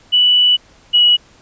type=tone pair in turn; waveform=sine; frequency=2960 / 2923 Hz; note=F#7 / F#7; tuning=0 / -22 cents; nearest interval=unison; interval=22 cents; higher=first; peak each=-8 / -7 dBFS; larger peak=second; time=0.12-0.57 / 0.93-1.17 s; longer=first; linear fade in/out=20 ms; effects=pink hiss -48 dBFS RMS until 1.41 s + resampled to 16000 Hz